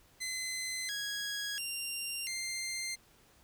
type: tone with pitch steps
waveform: 15% pulse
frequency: 2046 / 1657 / 2778 / 2095 Hz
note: C7 / G#6 / F7 / C7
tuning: -39 / -4 / -10 / +2 cents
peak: -29 dBFS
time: 0.2-2.96 s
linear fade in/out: 20 ms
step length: 690 ms
effects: pink hiss -64 dBFS RMS until 3.43 s